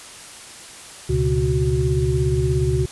sine tone cluster, 71.7 / 122.8 / 139.7 / 370.1 Hz, D2 / B2 / C#3 / F#4, -41 / -9 / +14 / 0 cents, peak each -22 dBFS, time 1.09-2.86 s, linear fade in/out 10 ms, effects white hiss -39 dBFS RMS until 2.91 s + resampled to 24000 Hz

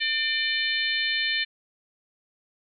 harmonic tone with a mistuned harmonic, 600 Hz, D5, 37 cents sharp, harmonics 3 / 4 / 5 / 6 / 7, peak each -28 / -29 / -30 / -31 / -31 dBFS, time 0-1.45 s, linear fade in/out 20 ms, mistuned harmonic 4, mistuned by -33 cents, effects none

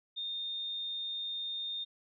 sine tone, 3649 Hz, A#7, 38 cents flat, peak -35 dBFS, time 0.16-1.85 s, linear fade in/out 20 ms, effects none

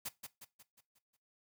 white noise with echo, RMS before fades -40 dBFS, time 0.05-0.09 s, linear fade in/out 10 ms, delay 180 ms, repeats 6, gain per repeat -6 dB, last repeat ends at 1.17 s, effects noise-tail reverb RT60 0.2 s tail -17 dB re dry

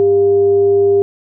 sine tone with frequency modulation, 399 Hz, G4, 31 cents sharp, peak -8 dBFS, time 0-1.02 s, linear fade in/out 0 ms, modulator 299 Hz, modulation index 0.2, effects none

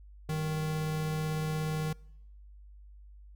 click train, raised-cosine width 2 ms, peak -34 dBFS, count 157, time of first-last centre 0.29-1.905 s, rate 96.6 Hz
square tone, 155.56 Hz, D#3, in tune, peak -31 dBFS, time 0.29-1.93 s, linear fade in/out 5 ms
effects noise-tail reverb RT60 0.8 s tail -25 dB re dry + added 50 Hz sine -49 dBFS peak until 3.35 s

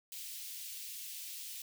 white high-pass noise, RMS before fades -45 dBFS, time 0.12-1.62 s, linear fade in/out 2 ms, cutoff 2500 Hz, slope 24 dB/octave, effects none

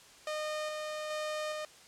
sawtooth tone with tremolo, 612 Hz, D#5, 29 cents flat, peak -30 dBFS, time 0.27-1.65 s, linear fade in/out 2 ms, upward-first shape square, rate 1.2 Hz, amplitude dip 25%, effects white hiss -56 dBFS RMS until 1.87 s + low-pass 8000 Hz 12 dB/octave

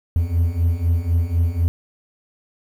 triangle beating tone pair, 82.41 / 86.41 Hz, E2 / F2, 0 / -18 cents, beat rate 4 Hz, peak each -19 / -16 dBFS, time 0.16-1.68 s, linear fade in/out 0 ms, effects 8-bit

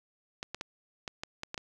clicks, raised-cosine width 0.2 ms, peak -19 dBFS, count 8, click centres 0.429 / 0.546 / 0.611 / 1.078 / 1.235 / 1.434 / 1.544 / 1.578 s, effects none

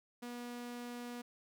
sawtooth tone, 241.9 Hz, B3, 36 cents flat, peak -39 dBFS, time 0.22-1.22 s, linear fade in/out 10 ms, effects none

